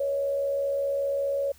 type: tone with frequency modulation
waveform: sine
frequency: 558 Hz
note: C#5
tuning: 11 cents sharp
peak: -24 dBFS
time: 0-1.52 s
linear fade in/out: 5 ms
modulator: 75 Hz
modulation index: 0.38
effects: added 72 Hz sine -56 dBFS peak until 1.58 s + white hiss -57 dBFS RMS until 1.58 s